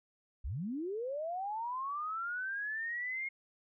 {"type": "linear sweep", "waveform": "sine", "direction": "up", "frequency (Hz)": [44.39, 2158], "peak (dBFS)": -35, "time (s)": [0.44, 3.29], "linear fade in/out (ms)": 10, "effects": []}